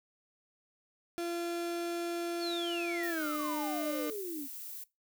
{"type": "tone with pitch glide", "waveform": "35% pulse", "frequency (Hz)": [342.9, 300.2], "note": ["F4", "D4"], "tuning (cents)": [-32, 38], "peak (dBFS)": -32, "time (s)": [1.18, 4.1], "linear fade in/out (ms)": 0, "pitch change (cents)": -230, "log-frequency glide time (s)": [3.08, 3.27]}
{"type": "exponential sweep", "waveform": "sine", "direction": "down", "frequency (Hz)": [4596, 267.6], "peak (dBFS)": -37, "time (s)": [2.39, 4.48], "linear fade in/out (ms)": 50}
{"type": "noise", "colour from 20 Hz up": "violet", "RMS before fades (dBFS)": -44, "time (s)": [3.03, 4.84], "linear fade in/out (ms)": 5}
{"effects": ["noise-tail reverb RT60 0.2 s tail -19 dB re dry"]}